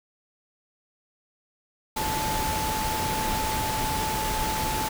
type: tone in noise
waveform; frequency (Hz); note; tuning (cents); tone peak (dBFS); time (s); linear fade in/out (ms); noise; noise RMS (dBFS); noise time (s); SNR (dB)
sine; 872; A5; -16; -28; 1.96-4.89; 10; pink; -29; 1.96-4.89; -2
effects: none